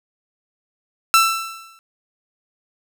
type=tone with exponential decay; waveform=sawtooth; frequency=1334 Hz; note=E6; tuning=20 cents sharp; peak=-5 dBFS; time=1.14-1.79 s; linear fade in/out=0 ms; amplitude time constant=140 ms; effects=none